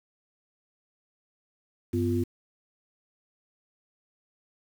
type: tone cluster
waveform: sine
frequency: 97.1 / 249.2 / 348 Hz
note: G2 / B3 / F4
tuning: -16 / +16 / -6 cents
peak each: -28 dBFS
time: 1.93-2.24 s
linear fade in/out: 10 ms
effects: 8-bit